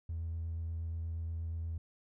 triangle tone with vibrato, 82.41 Hz, E2, in tune, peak -32 dBFS, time 0.09-1.78 s, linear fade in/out 5 ms, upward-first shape square, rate 8.4 Hz, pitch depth 10 cents each way, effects tanh soft clip ceiling -32 dBFS

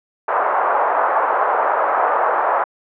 white band-pass noise, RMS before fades -17 dBFS, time 0.28-2.64 s, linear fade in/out 5 ms, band 560 to 1200 Hz, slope 24 dB/octave, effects low-pass 2000 Hz 12 dB/octave

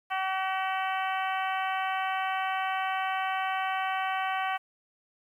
harmonic tone, 380 Hz, F#4, 46 cents sharp, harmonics 2 / 3 / 4 / 5 / 6 / 7 / 8, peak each -30 / -34 / -36 / -38 / -40 / -41 / -42 dBFS, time 0.1-4.58 s, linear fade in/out 20 ms, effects 10-bit

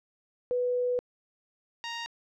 sine / 10% pulse tone pair in turn, 493.9 / 932.4 Hz, B4 / A#5, 0 / 0 cents, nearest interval major seventh, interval 1100 cents, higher second, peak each -25 dBFS, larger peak neither, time 0.51-0.99 / 1.84-2.06 s, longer first, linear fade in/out 0 ms, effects low-pass 5000 Hz 12 dB/octave

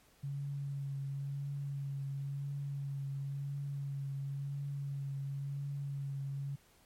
sine tone with vibrato, 139.6 Hz, C#3, 13 cents sharp, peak -36 dBFS, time 0.23-6.56 s, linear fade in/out 10 ms, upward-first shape triangle, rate 0.96 Hz, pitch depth 23 cents each way, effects pink hiss -66 dBFS RMS until 6.85 s + MP3 64 kbps

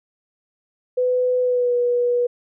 sine tone with pitch glide, 501 to 485.9 Hz, B4 to B4, +25 to -28 cents, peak -16 dBFS, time 0.97-2.27 s, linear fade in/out 10 ms, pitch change -53 cents, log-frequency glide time 1.41-1.75 s, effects none

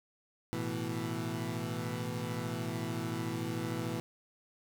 20% pulse chord, A suspended second, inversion none, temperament equal, 110 / 123.47 / 164.81 Hz, A2 / B2 / E3, 0 / 0 / 0 cents, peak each -34 dBFS, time 0.53-4 s, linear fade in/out 0 ms, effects none

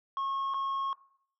sine tone with dropouts, 1089 Hz, C#6, 31 cents flat, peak -27 dBFS, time 0.17-0.93 s, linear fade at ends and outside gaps 1 ms, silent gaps 0.538-0.543 s, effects noise-tail reverb RT60 0.6 s tail -20 dB re dry + tanh soft clip ceiling -29 dBFS

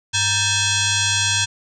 sine tone with frequency modulation, 1568 Hz, G6, in tune, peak -16 dBFS, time 0.13-1.46 s, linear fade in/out 20 ms, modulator 834 Hz, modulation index 7, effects none

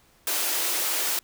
white high-pass noise, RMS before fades -26 dBFS, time 0.27-1.19 s, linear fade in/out 2 ms, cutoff 290 Hz, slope 48 dB/octave, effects pink hiss -60 dBFS RMS until 1.23 s

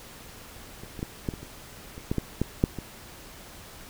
clicks, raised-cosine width 3 ms, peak -27 / -24 / -17 / -14 / -23 / -27 / -27 / -13 / -12 / -11 / -6 / -20 dBFS, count 12, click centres 0.835 / 0.992 / 1.029 / 1.288 / 1.338 / 1.43 / 1.979 / 2.115 / 2.183 / 2.416 / 2.639 / 2.787 s, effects pink hiss -46 dBFS RMS until 3.89 s

